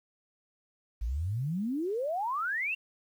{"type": "exponential sweep", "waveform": "sine", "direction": "up", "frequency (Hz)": [51.2, 2804], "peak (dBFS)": -29, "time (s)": [1.01, 2.75], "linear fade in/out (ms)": 10, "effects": ["10-bit"]}